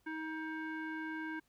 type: tone with low-pass filter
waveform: square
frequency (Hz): 316.1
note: D#4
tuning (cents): +27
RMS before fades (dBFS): -41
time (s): 0.06-1.4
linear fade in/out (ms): 10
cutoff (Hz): 1800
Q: 7.8
effects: pink hiss -75 dBFS RMS until 1.48 s